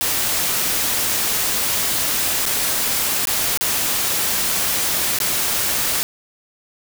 white noise with dropouts, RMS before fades -20 dBFS, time 0.01-6.03 s, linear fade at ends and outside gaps 0 ms, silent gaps 2.455-2.463 / 3.254-3.272 / 3.574-3.61 / 5.187-5.202 s, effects none

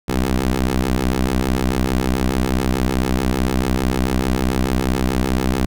15% pulse ring-modulated tone, 64.7 Hz, C2, 19 cents flat, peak -7 dBFS, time 0.08-5.66 s, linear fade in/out 10 ms, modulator 126 Hz, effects none

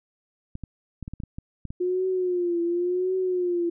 clicks, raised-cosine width 5 ms, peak -22 dBFS, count 10, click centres 0.554 / 0.637 / 1.027 / 1.079 / 1.136 / 1.202 / 1.236 / 1.385 / 1.653 / 1.705 s
sine tone with vibrato, 357.3 Hz, F4, 40 cents sharp, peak -22 dBFS, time 1.8-3.7 s, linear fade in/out 10 ms, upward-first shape triangle, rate 0.92 Hz, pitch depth 91 cents each way
effects none

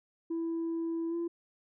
sine tone with pitch glide, 331 to 339.3 Hz, E4 to F4, +7 to -50 cents, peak -29 dBFS, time 0.3-1.28 s, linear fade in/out 10 ms, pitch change +43 cents, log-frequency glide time 1.09-1.15 s, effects tanh soft clip ceiling -29 dBFS

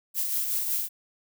violet noise with tremolo, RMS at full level -26 dBFS, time 0.14-0.89 s, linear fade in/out 50 ms, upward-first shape triangle, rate 5.4 Hz, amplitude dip 45%, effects none

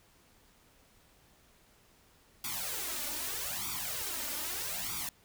white noise with flanger, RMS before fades -37 dBFS, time 2.44-5.09 s, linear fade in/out 2 ms, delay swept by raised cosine 0.85 to 3.45 ms, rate 0.8 Hz, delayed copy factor +0.9, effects pink hiss -64 dBFS RMS until 5.24 s

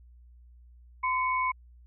sine tone pair together, 1023 / 2217 Hz, C6 / C#7, -39 / 0 cents, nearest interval octave + minor second, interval 1339 cents, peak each -26 / -31 dBFS, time 1.03-1.52 s, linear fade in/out 10 ms, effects added 60 Hz sine -51 dBFS peak until 1.86 s

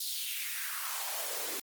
white noise with high-pass filter sweep, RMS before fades -36 dBFS, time 0-1.6 s, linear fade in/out 5 ms, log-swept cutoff 4600 to 330 Hz, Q 2.8, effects Opus 24 kbps

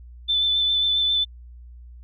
sine tone with vibrato, 3520 Hz, A7, in tune, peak -18 dBFS, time 0.28-1.25 s, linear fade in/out 20 ms, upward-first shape sine, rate 7.4 Hz, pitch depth 18 cents each way, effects added 60 Hz sine -40 dBFS peak until 2.03 s

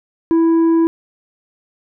sine tone with tanh clipping, 329.6 Hz, E4, in tune, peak -11 dBFS, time 0.31-0.87 s, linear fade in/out 0 ms, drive 5 dB, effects none

